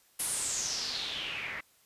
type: noise with low-pass filter sweep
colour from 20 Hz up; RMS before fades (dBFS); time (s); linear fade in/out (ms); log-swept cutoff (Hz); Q
white; -35; 0.19-1.61; 10; 11000 to 1900; 5.3
effects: white hiss -65 dBFS RMS until 1.85 s + resampled to 32000 Hz